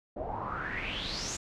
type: noise with low-pass filter sweep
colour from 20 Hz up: pink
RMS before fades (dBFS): -36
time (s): 0.16-1.37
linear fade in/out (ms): 10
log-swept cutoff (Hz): 580 to 7300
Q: 6.7
effects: none